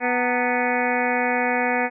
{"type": "harmonic tone with a mistuned harmonic", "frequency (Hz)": 246.9, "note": "B3", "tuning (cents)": 0, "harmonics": [1, 2, 3, 4, 5, 6, 7, 8, 9, 10], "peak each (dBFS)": [-27, -26, -25, -29, -35, -32, -28, -30, -28, -34], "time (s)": [0, 1.9], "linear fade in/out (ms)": 50, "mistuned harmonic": 4, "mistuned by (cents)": -120, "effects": []}